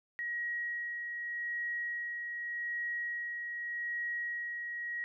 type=tone with tremolo; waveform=sine; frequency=1900 Hz; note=A#6; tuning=33 cents sharp; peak=-33 dBFS; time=0.19-5.04 s; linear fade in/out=0 ms; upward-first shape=sine; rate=0.84 Hz; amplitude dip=35%; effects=none